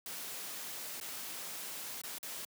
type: noise with dropouts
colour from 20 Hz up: white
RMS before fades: -43 dBFS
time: 0.06-2.45 s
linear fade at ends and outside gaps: 2 ms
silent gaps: 1.001-1.011 / 2.016-2.036 / 2.184-2.229 s
effects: high-pass 150 Hz 12 dB/octave